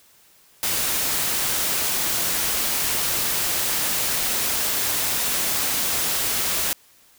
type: noise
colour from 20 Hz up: white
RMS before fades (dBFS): -23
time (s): 0.63-6.73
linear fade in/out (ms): 0
effects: white hiss -55 dBFS RMS until 7.18 s